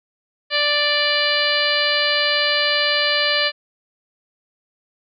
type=harmonic tone; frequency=587.3 Hz; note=D5; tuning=in tune; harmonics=1 / 2 / 3 / 4 / 5 / 6 / 7 / 8; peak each=-24 / -28 / -22 / -25 / -23 / -28 / -23 / -26 dBFS; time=0.5-3.52 s; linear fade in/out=50 ms; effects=none